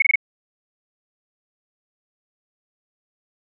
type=tone bursts; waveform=sine; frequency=2200 Hz; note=C#7; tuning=14 cents flat; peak=-11 dBFS; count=4; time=0-0.157 s; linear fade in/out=5 ms; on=22 ms; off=23 ms; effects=none